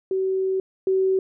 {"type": "tone pair in turn", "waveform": "sine", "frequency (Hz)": [380, 380], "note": ["F#4", "F#4"], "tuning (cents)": [46, 46], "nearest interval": "unison", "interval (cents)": 0, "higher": "neither", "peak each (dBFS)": [-20, -17], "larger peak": "second", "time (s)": [[0.11, 0.6], [0.87, 1.19]], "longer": "first", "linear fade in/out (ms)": 2, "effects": []}